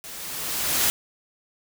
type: noise with level ramp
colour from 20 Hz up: white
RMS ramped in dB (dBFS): -39 to -20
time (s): 0.04-0.9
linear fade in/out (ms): 0
effects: none